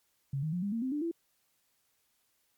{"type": "tone with pitch steps", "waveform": "sine", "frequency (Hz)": [137.7, 156.36, 177.55, 201.6, 228.9, 259.9, 295.2, 335.2], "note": ["C#3", "D#3", "F3", "G3", "A#3", "C4", "D4", "E4"], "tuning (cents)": [-11, 9, 29, 49, -31, -11, 9, 29], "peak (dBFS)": -30, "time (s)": [0.33, 1.114], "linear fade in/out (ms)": 5, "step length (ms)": 98, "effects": ["white hiss -74 dBFS RMS until 2.57 s", "MP3 96 kbps"]}